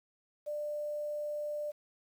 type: tone with quantisation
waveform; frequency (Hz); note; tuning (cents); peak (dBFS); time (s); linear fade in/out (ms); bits
sine; 594; D5; +20; -34; 0.46-1.72; 20; 10
effects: none